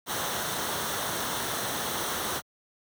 pink noise with comb filter, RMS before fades -31 dBFS, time 0.06-2.42 s, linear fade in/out 50 ms, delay 0.41 ms, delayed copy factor -0.55, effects high-pass 100 Hz 12 dB/octave

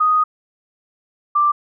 sine tone pair in turn, 1244.5 / 1178.9 Hz, D#6 / D6, 0 / +6 cents, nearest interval minor second, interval 94 cents, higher first, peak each -12 dBFS, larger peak neither, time 0-0.24 / 1.35-1.52 s, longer first, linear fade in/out 10 ms, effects none

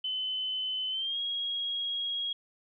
sine tone with pitch glide, 3036 to 3292 Hz, F#7 to G#7, +44 to -16 cents, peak -30 dBFS, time 0.04-2.33 s, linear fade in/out 5 ms, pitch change +140 cents, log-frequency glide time 0.9-1.19 s, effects none

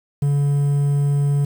triangle tone with quantisation, 142.7 Hz, D3, 49 cents flat, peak -13 dBFS, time 0.22-1.45 s, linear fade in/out 5 ms, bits 7, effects none

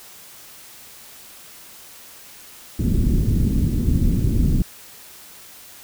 pink low-pass noise, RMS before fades -18 dBFS, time 2.79-4.62 s, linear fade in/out 2 ms, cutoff 270 Hz, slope 24 dB/octave, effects white hiss -43 dBFS RMS until 5.83 s

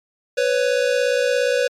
square tone pair together, 497.2 / 554.4 Hz, B4 / C#5, +12 / 0 cents, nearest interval major second, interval 188 cents, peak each -19 / -21 dBFS, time 0.37-1.68 s, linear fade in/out 10 ms, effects low-pass 7000 Hz 12 dB/octave + MP3 96 kbps

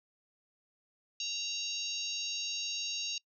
harmonic tone with a mistuned harmonic, 926 Hz, A#5, 12 cents flat, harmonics 3 / 4 / 5 / 6 / 7, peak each -39 / -40 / -41 / -42 / -42 dBFS, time 1.2-3.18 s, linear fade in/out 2 ms, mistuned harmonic 4, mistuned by +52 cents, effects noise-tail reverb RT60 0.1 s tail -25 dB re dry

